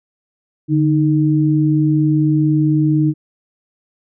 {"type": "tone pair together", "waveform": "sine", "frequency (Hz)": [147.91, 310], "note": ["D3", "D#4"], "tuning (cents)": [13, -6], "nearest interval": "octave + minor second", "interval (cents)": 1281, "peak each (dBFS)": -14, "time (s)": [0.68, 3.14], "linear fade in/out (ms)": 50, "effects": []}